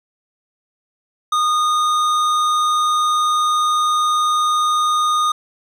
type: tone with hard clipping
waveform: sine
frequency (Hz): 1229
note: D#6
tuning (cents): -22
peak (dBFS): -16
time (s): 1.32-5.32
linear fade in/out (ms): 5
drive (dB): 12
effects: none